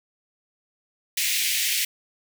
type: high-pass noise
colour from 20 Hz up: pink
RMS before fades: -24 dBFS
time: 1.17-1.85 s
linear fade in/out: 5 ms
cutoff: 2000 Hz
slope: 48 dB/octave
effects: none